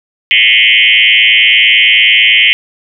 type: tone with frequency modulation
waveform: sine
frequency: 2590 Hz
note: E7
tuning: 31 cents flat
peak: -4 dBFS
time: 0.31-2.53 s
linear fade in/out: 0 ms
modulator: 109 Hz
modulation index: 5.4
effects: none